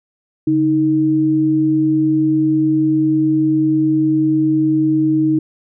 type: tone pair together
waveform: sine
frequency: 141.7 / 313.3 Hz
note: C#3 / D#4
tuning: +38 / +12 cents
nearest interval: octave + major second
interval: 1374 cents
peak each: -21 / -12 dBFS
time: 0.47-5.39 s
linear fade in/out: 5 ms
effects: none